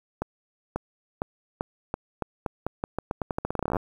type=accelerating click train; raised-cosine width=1 ms; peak=-13 dBFS; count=27; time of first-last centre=0.22-3.767 s; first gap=540 ms; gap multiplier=0.85; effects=8-bit